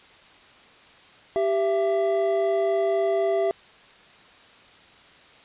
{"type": "tone pair together", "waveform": "triangle", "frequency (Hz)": [392.1, 668.1], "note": ["G4", "E5"], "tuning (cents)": [0, 23], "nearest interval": "major sixth", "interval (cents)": 923, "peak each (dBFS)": -21, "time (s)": [1.36, 3.51], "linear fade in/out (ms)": 0, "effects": ["white hiss -51 dBFS RMS until 5.44 s", "resampled to 8000 Hz"]}